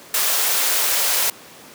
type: high-pass noise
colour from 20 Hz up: white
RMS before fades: -19 dBFS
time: 0.14-1.3 s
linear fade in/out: 2 ms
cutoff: 430 Hz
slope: 24 dB/octave
effects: pink hiss -42 dBFS RMS until 1.74 s + high-pass 200 Hz 12 dB/octave